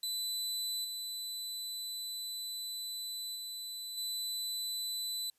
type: tone with level steps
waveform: sawtooth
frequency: 4000 Hz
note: B7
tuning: 21 cents sharp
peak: -31 / -35 / -37 / -32 dBFS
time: 0.03-5.3 s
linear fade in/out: 2 ms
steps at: 0.84 / 3.35 / 3.97 s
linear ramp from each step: 10 ms
effects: white hiss -75 dBFS RMS until 5.38 s + resampled to 32000 Hz